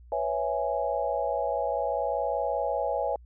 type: chord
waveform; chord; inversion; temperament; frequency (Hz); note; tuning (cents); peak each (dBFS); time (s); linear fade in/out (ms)
sine; C# minor seventh; third; equal; 493.9 / 554.4 / 659.3 / 830.6; B4 / C#5 / E5 / G#5; 0 / 0 / 0 / 0; -33 / -30 / -31 / -31; 0.12-3.16; 2
effects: added 60 Hz sine -48 dBFS peak until 3.25 s